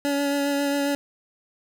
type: tone with vibrato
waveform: 25% pulse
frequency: 283.2 Hz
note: C#4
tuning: 37 cents sharp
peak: -18 dBFS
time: 0.05-0.95 s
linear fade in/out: 0 ms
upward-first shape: sine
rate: 7.4 Hz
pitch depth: 16 cents each way
effects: none